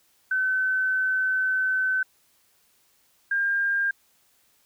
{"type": "tone pair in turn", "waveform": "sine", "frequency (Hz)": [1523, 1603.8], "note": ["F#6", "G6"], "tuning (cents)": [50, 39], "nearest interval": "minor second", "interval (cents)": 89, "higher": "second", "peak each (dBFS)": -21, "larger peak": "neither", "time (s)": [[0.31, 2.03], [3.31, 3.91]], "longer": "first", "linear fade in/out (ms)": 5, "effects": ["white hiss -64 dBFS RMS until 4.65 s"]}